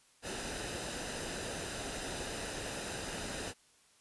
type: noise with comb filter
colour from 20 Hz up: pink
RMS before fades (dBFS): -40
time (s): 0.22-3.54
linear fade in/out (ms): 50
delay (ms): 0.9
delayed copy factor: -0.5
effects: white hiss -66 dBFS RMS until 4 s + resampled to 24000 Hz